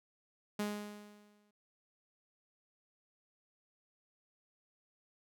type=tone with exponential decay; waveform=sawtooth; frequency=207.7 Hz; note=G#3; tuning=in tune; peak=-29 dBFS; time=0.59-1.51 s; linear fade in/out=5 ms; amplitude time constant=200 ms; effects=none